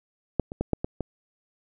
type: clicks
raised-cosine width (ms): 2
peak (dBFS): -8 / -22 / -12 / -9 / -14 / -15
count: 6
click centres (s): 0.397 / 0.519 / 0.61 / 0.733 / 0.845 / 1.007
effects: none